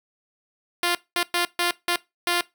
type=tone bursts at uneven times; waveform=5% pulse; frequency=349.2 Hz; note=F4; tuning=in tune; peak=-9 dBFS; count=6; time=0.83-0.95 / 1.16-1.23 / 1.34-1.45 / 1.59-1.71 / 1.88-1.96 / 2.27-2.41 s; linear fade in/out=2 ms; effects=noise-tail reverb RT60 0.2 s tail -20 dB re dry